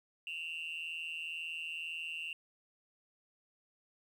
sine tone with amplitude modulation, 2755 Hz, F7, 24 cents flat, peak -33 dBFS, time 0.27-2.33 s, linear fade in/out 2 ms, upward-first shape sine, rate 162 Hz, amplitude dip 95%, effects tanh soft clip ceiling -33 dBFS + 11-bit

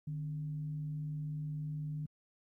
sine tone with frequency modulation, 150.5 Hz, D3, 43 cents sharp, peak -36 dBFS, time 0.07-2.06 s, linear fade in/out 5 ms, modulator 116 Hz, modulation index 0.26, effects high-pass 60 Hz 12 dB/octave + 13-bit

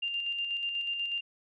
sine tone with tremolo, 2794 Hz, F7, in tune, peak -29 dBFS, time 0.02-1.21 s, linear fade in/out 10 ms, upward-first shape square, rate 8.2 Hz, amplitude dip 35%, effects none

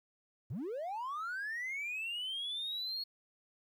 triangle linear sweep, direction up, 93.1 to 4350 Hz, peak -34 dBFS, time 0.5-3.04 s, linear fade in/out 10 ms, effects tanh soft clip ceiling -32 dBFS + 12-bit

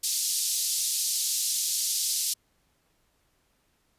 pink band-pass noise, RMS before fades -28 dBFS, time 0.03-2.34 s, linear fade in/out 10 ms, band 4400 to 13000 Hz, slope 24 dB/octave, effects pink hiss -70 dBFS RMS until 3.98 s + resampled to 32000 Hz

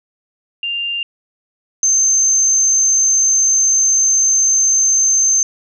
sine tone pair in turn, 2794 / 6272 Hz, F7 / G8, 0 / 0 cents, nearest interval octave + major second, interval 1400 cents, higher second, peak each -18 / -10 dBFS, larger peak second, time 0.63-1.03 / 1.83-5.43 s, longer second, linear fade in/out 2 ms, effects none

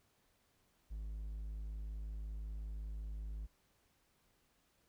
triangle tone, 52.7 Hz, G#1, 26 cents sharp, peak -39 dBFS, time 0.9-3.47 s, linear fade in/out 20 ms, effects pink hiss -75 dBFS RMS until 4.88 s

